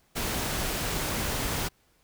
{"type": "noise", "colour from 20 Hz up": "pink", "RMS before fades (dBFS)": -30, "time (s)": [0.15, 1.69], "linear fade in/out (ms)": 20, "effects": ["pink hiss -66 dBFS RMS until 2.03 s"]}